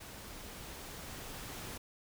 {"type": "noise with level ramp", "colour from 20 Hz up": "pink", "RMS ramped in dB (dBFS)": [-49, -44], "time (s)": [0, 1.78], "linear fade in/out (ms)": 10, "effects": []}